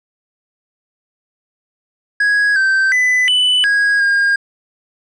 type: tone with pitch steps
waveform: triangle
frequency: 1660 / 1556 / 2001 / 2989 / 1648 / 1618 Hz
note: G#6 / G6 / B6 / F#7 / G#6 / G#6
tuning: -1 / -13 / +22 / +17 / -14 / -46 cents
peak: -9 dBFS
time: 2.2-4.36 s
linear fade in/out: 5 ms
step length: 360 ms
effects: resampled to 22050 Hz